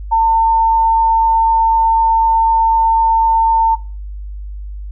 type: tone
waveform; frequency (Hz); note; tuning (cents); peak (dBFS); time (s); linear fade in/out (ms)
sine; 902; A5; +43; -8; 0.11-3.76; 20
effects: noise-tail reverb RT60 0.3 s tail -17 dB re dry + added 50 Hz sine -24 dBFS peak until 4.91 s